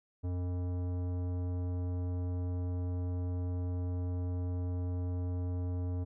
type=tone with tanh clipping; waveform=sine; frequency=89.5 Hz; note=F2; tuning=43 cents sharp; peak=-34 dBFS; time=0.23-6.05 s; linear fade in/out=20 ms; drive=15 dB; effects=none